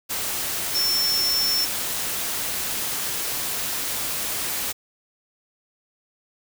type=tone in noise; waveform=sine; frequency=5400 Hz; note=E8; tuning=41 cents sharp; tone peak=-20 dBFS; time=0.74-1.66 s; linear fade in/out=20 ms; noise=white; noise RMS=-27 dBFS; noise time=0.09-4.73 s; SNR=+4 dB; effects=none